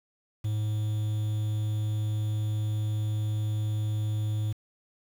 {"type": "tone with quantisation", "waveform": "triangle", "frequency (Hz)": 106.9, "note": "A2", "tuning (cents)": -49, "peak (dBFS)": -24, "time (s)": [0.44, 4.53], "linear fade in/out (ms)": 10, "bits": 8, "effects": []}